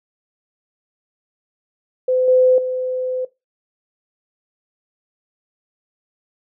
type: tone with level steps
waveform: sine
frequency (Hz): 510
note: C5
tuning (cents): -44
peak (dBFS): -14 / -10 / -20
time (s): 2.08-3.25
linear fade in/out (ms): 5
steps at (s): 2.28 / 2.58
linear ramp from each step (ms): 2
effects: noise-tail reverb RT60 0.2 s tail -17 dB re dry

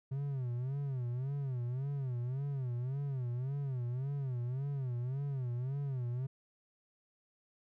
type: tone with vibrato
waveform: triangle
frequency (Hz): 130.81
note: C3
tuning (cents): 0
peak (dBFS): -32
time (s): 0.11-6.27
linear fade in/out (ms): 10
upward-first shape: sine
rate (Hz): 1.8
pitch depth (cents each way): 150
effects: none

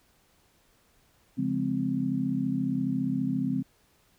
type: chord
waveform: sine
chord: Db major seventh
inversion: none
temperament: just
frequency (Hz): 138.59 / 173.24 / 207.9 / 259.9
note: Db3 / F3 / Ab3 / C4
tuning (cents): 0 / -14 / +2 / -11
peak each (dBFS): -34 / -33 / -32 / -28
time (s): 1.37-3.63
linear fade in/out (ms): 20
effects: pink hiss -65 dBFS RMS until 4.18 s

